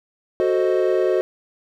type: chord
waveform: triangle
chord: F# diminished seventh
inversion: none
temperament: equal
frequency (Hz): 370 / 440 / 523.3 / 622.3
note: F#4 / A4 / C5 / Eb5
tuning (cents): 0 / 0 / 0 / 0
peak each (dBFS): -17 / -22 / -21 / -22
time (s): 0.4-1.21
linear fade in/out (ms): 0
effects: none